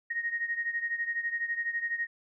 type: beating tone pair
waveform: sine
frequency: 1864.7 / 1876.7 Hz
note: A#6 / A#6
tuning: 0 / +11 cents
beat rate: 12 Hz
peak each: -31 / -35 dBFS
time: 0.1-2.07 s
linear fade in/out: 10 ms
effects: none